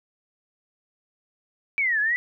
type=exponential two-way sweep; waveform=sine; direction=down then up; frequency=2339 to 1661.2 to 1999 Hz; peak=-20 dBFS; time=1.78-2.16 s; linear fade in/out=0 ms; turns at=2 s; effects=none